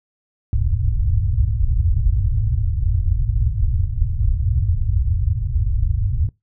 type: low-pass noise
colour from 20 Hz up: white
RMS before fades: -18 dBFS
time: 0.53-6.29 s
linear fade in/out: 2 ms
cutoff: 110 Hz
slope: 48 dB/octave
effects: noise-tail reverb RT60 0.2 s tail -23 dB re dry